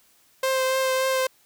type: tone with vibrato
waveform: sawtooth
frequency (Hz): 524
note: C5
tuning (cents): +2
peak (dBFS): -17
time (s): 0.43-1.27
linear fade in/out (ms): 5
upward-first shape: triangle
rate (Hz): 3.5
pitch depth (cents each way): 16
effects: white hiss -60 dBFS RMS until 1.45 s